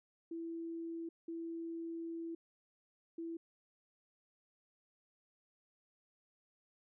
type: tone bursts at uneven times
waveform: sine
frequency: 331.9 Hz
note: E4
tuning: 12 cents sharp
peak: -40 dBFS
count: 3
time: 0.31-1.09 / 1.28-2.35 / 3.18-3.37 s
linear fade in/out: 5 ms
effects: none